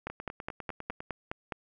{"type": "two click trains", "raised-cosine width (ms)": 0.5, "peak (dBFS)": [-24, -19], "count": [10, 8], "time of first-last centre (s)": [[0.1, 1.005], [0.07, 1.522]], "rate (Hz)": [9.95, 4.82], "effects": []}